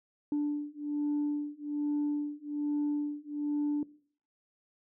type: beating tone pair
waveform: sine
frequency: 293 / 294.2 Hz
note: D4 / D4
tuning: -4 / +3 cents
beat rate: 1.2 Hz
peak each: -31 dBFS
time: 0.32-3.83 s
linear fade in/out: 2 ms
effects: noise-tail reverb RT60 0.5 s tail -20 dB re dry + tanh soft clip ceiling -25 dBFS